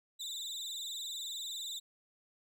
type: tone with vibrato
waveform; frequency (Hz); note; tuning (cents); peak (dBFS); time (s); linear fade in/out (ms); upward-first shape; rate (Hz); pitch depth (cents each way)
30% pulse; 3758; A#7; +13; -36; 0.19-1.8; 20; sine; 20; 100
effects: none